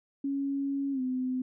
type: tone with pitch glide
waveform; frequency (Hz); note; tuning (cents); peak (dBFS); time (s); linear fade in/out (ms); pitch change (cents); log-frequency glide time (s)
sine; 277.2 to 255.7; C#4 to C4; 0 to -40; -28; 0.24-1.42; 5; -140; 0.92-1.01
effects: none

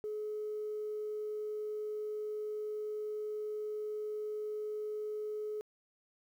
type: tone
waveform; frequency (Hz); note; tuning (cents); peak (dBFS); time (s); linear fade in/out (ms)
sine; 424.9; G#4; +40; -35; 0.04-5.61; 0
effects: tanh soft clip ceiling -31 dBFS + 11-bit

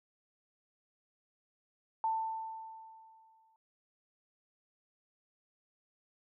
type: tone with exponential decay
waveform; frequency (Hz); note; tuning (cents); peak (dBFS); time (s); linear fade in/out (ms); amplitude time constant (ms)
sine; 890; A5; +20; -28; 2.04-3.56; 1; 330
effects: none

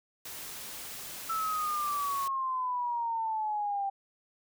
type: noise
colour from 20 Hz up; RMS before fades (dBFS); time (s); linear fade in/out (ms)
white; -42; 0.25-2.28; 5
type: exponential sweep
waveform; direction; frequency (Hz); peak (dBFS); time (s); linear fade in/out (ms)
sine; down; 1327 to 784; -29; 1.29-3.9; 10
effects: none

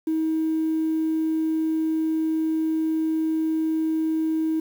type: tone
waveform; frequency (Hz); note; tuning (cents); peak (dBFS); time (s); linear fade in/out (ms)
triangle; 318.2; D#4; +39; -17; 0.07-4.6; 5
effects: tanh soft clip ceiling -18 dBFS + 8-bit

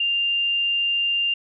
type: tone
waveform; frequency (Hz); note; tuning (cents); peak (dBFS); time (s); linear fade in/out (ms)
sine; 2794; F7; 0; -19; 0-1.34; 5
effects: none

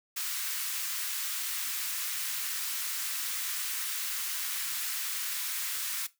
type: high-pass noise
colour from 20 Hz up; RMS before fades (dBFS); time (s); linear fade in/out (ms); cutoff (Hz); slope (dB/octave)
white; -34; 0.16-6.07; 10; 1200; 24
effects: noise-tail reverb RT60 0.2 s tail -17 dB re dry

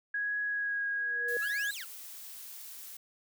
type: tone with vibrato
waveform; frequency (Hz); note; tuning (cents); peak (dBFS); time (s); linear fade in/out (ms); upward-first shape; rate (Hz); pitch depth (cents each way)
sine; 1656; G#6; -5; -30; 0.14-1.71; 5; triangle; 1; 17
type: tone with exponential growth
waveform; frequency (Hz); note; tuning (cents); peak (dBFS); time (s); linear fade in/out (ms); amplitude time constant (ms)
sine; 479.6; A#4; +49; -31; 0.91-1.37; 2; 100
type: noise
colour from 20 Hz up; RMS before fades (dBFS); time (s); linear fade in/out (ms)
blue; -46; 1.28-2.97; 5
type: exponential two-way sweep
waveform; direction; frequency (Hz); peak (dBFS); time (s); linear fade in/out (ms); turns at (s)
25% pulse; up then down; 1244.5 to 4186 to 1244.5; -36; 1.41-1.85; 20; 1.73
effects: none

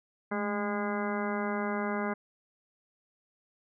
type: harmonic tone with a mistuned harmonic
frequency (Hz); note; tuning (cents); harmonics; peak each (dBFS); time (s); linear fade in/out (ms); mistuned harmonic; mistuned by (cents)
204.6; G#3; -26; 1 / 2 / 3 / 4 / 5 / 6 / 7 / 8 / 10; -33 / -36 / -38 / -39 / -40 / -41 / -41 / -42 / -43; 0.31-2.14; 10; 1; +57
effects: none

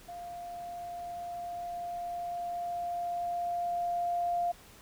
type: tone with level ramp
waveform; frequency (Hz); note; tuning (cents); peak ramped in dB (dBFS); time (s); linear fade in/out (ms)
sine; 698.5; F5; 0; -40 to -27; 0.08-4.52; 10
effects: pink hiss -55 dBFS RMS until 4.81 s

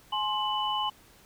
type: tone cluster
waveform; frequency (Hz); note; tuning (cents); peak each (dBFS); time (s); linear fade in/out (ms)
sine; 845 / 1054 / 2983; G#5 / C6 / F#7; +30 / +12 / +13; -31; 0.12-0.9; 10
effects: pink hiss -57 dBFS RMS until 1.25 s

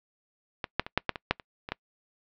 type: clicks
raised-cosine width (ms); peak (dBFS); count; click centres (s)
0.3; -14 / -6 / -20 / -6 / -8 / -18 / -6 / -26 / -20 / -13; 10; 0.642 / 0.796 / 0.865 / 0.976 / 1.093 / 1.158 / 1.31 / 1.398 / 1.689 / 1.72
effects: noise-tail reverb RT60 0.1 s tail -25 dB re dry + low-pass 4000 Hz 12 dB/octave

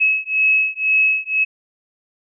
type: beating tone pair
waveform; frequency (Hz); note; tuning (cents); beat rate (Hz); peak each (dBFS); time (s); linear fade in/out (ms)
sine; 2573 / 2575; E7 / E7; -43 / -41; 2; -17; 0-1.45; 20
effects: none

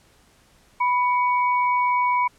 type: tone pair together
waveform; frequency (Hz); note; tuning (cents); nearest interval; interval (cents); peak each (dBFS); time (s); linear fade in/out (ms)
sine; 988 / 2248; B5 / C#7; 0 / +24; octave + major second; 1424; -18 / -27; 0.8-2.28; 10
effects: pink hiss -57 dBFS RMS until 2.38 s + low-pass 11000 Hz 12 dB/octave

